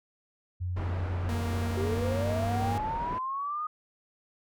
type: tone with pitch glide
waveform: sine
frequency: 90 to 98.15 Hz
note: F#2 to G2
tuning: -47 to +3 cents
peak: -29 dBFS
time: 0.6-2.79 s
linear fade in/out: 20 ms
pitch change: +150 cents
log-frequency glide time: 1.77-2.55 s
type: low-pass noise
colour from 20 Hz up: pink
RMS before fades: -38 dBFS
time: 0.76-3.19 s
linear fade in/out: 10 ms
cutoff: 1500 Hz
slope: 12 dB/octave
type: tone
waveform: sawtooth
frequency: 234.3 Hz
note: A#3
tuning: 9 cents sharp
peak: -30 dBFS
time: 1.29-2.78 s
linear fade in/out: 2 ms
type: linear sweep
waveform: sine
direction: up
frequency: 371.8 to 1244.5 Hz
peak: -30 dBFS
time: 1.77-3.67 s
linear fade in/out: 5 ms
effects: none